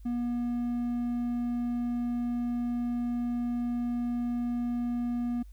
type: tone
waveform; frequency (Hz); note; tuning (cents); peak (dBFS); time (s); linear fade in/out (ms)
triangle; 240.6; B3; -45; -26; 0.05-5.43; 10
effects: added 50 Hz sine -45 dBFS peak until 5.52 s + white hiss -70 dBFS RMS until 5.52 s